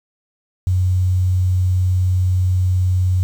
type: tone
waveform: sine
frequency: 91.9 Hz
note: F#2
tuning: 11 cents flat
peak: -13 dBFS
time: 0.67-3.23 s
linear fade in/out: 0 ms
effects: 7-bit